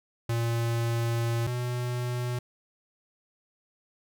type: tone pair in turn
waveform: square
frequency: 116.54 / 122.97 Hz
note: A#2 / B2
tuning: 0 / -7 cents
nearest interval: minor second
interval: 93 cents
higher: second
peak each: -26 / -29 dBFS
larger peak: first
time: 0.29-1.47 / 1.47-2.39 s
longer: first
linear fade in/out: 5 ms
effects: none